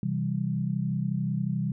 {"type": "chord", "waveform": "sine", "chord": "C major", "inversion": "none", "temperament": "equal", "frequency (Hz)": [130.81, 164.81, 196], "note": ["C3", "E3", "G3"], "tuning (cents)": [0, 0, 0], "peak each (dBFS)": -30, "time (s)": [0.03, 1.72], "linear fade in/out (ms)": 2, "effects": []}